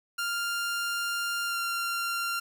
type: tone with pitch glide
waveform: sawtooth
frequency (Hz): 1396.9 to 1383.3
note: F6 to F6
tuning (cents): 0 to -17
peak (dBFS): -25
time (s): 0.18-2.4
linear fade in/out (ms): 10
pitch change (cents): -17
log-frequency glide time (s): 1.46-1.57
effects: 9-bit